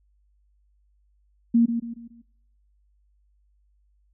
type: tone with echo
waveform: sine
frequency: 233.1 Hz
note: A#3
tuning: in tune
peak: -14 dBFS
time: 1.54-1.66 s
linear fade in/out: 10 ms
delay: 140 ms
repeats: 4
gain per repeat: -8 dB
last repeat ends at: 2.22 s
effects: noise-tail reverb RT60 0.8 s tail -25 dB re dry + added 50 Hz sine -61 dBFS peak until 4.13 s